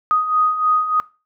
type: beating tone pair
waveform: sine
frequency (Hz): 1244.5 / 1247.8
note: D#6 / D#6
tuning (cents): 0 / +5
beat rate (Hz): 3.3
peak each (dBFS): -22 / -15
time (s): 0.11-1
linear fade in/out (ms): 0
effects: noise-tail reverb RT60 0.3 s tail -21 dB re dry